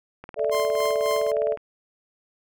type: click train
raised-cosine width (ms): 0.5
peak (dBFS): -24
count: 27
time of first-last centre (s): 0.24-1.573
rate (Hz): 19.5
type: chord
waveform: sine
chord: A suspended fourth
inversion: none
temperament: equal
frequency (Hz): 440 / 587.3 / 659.3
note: A4 / D5 / E5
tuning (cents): 0 / 0 / 0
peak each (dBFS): -25 / -24 / -27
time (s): 0.36-1.57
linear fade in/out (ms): 50
type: tone with tremolo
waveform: sawtooth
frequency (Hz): 1049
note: C6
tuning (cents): +4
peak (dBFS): -22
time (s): 0.51-1.32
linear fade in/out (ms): 20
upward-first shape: sine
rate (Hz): 3.7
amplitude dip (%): 75
effects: none